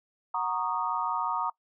sine chord, D# minor seventh, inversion first, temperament equal with one note detuned, 740 / 932.3 / 1108.7 / 1234.5 Hz, F#5 / A#5 / C#6 / D#6, 0 / 0 / 0 / -14 cents, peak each -36 / -30 / -35 / -32 dBFS, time 0.34-1.5 s, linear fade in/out 5 ms, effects noise-tail reverb RT60 0.1 s tail -22 dB re dry

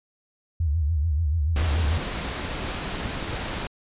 sine tone with vibrato, 77.78 Hz, D#2, in tune, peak -20 dBFS, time 0.6-1.98 s, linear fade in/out 5 ms, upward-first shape sine, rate 6.9 Hz, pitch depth 160 cents each way
pink noise, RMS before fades -30 dBFS, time 1.56-3.67 s, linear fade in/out 2 ms
clicks, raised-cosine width 5 ms, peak -22 dBFS, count 7, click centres 2.451 / 2.65 / 2.752 / 3.059 / 3.173 / 3.227 / 3.335 s
effects resampled to 8000 Hz

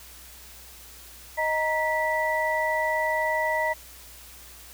sine tone cluster, 624 / 936 / 1964 Hz, D#5 / A#5 / B6, +5 / +7 / -10 cents, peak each -27 dBFS, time 1.37-3.74 s, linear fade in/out 20 ms, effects added 60 Hz sine -51 dBFS peak until 4.73 s + white hiss -47 dBFS RMS until 4.73 s

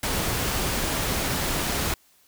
pink noise, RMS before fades -26 dBFS, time 0.03-1.94 s, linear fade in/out 2 ms, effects white hiss -60 dBFS RMS until 2.27 s

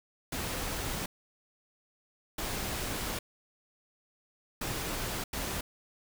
pink noise bursts at uneven times, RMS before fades -35 dBFS, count 4, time 0.32-1.06 / 2.38-3.19 / 4.61-5.24 / 5.33-5.61 s, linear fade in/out 5 ms, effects none

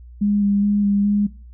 sine tone with vibrato, 203.3 Hz, G#3, 37 cents flat, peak -15 dBFS, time 0.21-1.27 s, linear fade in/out 10 ms, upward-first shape square, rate 2.4 Hz, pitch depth 15 cents each way, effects noise-tail reverb RT60 0.4 s tail -20 dB re dry + added 60 Hz sine -38 dBFS peak until 1.53 s

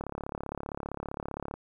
click train, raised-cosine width 1 ms, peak -21 dBFS, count 55, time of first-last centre 0.01-1.54 s, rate 35.3 Hz, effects 10-bit

